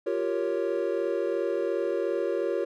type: chord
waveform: triangle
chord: G half-diminished seventh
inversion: third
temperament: equal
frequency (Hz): 349.2 / 392 / 466.2 / 554.4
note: F4 / G4 / Bb4 / Db5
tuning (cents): 0 / 0 / 0 / 0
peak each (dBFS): -29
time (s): 0.06-2.65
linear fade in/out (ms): 10
effects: none